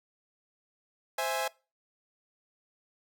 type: chord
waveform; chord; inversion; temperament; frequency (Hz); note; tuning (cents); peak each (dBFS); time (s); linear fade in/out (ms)
sawtooth; C augmented; none; equal; 523.3 / 659.3 / 830.6; C5 / E5 / G#5; 0 / 0 / 0; -31 / -30 / -29; 1.18-1.48; 5
effects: noise-tail reverb RT60 0.3 s tail -22 dB re dry